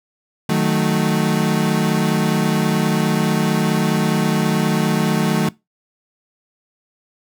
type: chord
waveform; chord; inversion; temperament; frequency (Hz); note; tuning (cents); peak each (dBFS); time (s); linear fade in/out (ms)
35% pulse; D# diminished; none; equal; 155.56 / 185 / 220; D#3 / F#3 / A3; 0 / 0 / 0; -18; 0.49-5.49; 5
effects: noise-tail reverb RT60 0.2 s tail -21 dB re dry